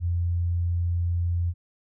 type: tone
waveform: sine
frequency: 86.5 Hz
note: F2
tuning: 16 cents flat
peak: -22 dBFS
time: 0-1.54 s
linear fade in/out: 50 ms
effects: none